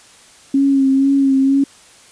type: tone with vibrato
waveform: sine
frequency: 272.2 Hz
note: C#4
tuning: 31 cents flat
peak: -10 dBFS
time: 0.54-1.64 s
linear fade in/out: 5 ms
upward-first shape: sine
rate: 2.1 Hz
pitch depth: 30 cents each way
effects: white hiss -45 dBFS RMS until 2.11 s + resampled to 22050 Hz